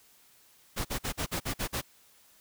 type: noise bursts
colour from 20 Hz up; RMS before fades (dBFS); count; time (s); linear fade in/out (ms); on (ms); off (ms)
pink; -32; 8; 0.76-1.817; 20; 91; 47
effects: white hiss -61 dBFS RMS until 2.4 s